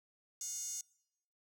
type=tone with high-pass filter; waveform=sawtooth; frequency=717 Hz; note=F5; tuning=45 cents sharp; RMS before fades=-42 dBFS; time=0.41-0.81 s; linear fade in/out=2 ms; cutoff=6500 Hz; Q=7.3; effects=noise-tail reverb RT60 0.8 s tail -24 dB re dry